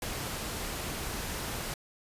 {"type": "noise", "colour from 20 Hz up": "pink", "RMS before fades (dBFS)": -36, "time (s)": [0.02, 1.74], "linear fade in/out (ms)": 2, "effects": ["resampled to 32000 Hz"]}